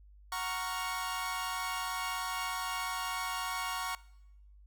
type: chord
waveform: sawtooth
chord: Gb major seventh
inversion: none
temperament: equal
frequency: 740 / 932.3 / 1108.7 / 1396.9 Hz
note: Gb5 / Bb5 / Db6 / F6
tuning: 0 / 0 / 0 / 0 cents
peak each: -38 / -36 / -33 / -39 dBFS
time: 0.32-3.95 s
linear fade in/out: 2 ms
effects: noise-tail reverb RT60 0.9 s tail -22 dB re dry + added 50 Hz sine -54 dBFS peak until 4.66 s